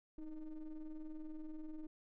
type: ring-modulated tone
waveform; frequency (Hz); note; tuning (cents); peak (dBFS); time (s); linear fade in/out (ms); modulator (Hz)
triangle; 150.8; D3; +46; -39; 0.18-1.87; 5; 161
effects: none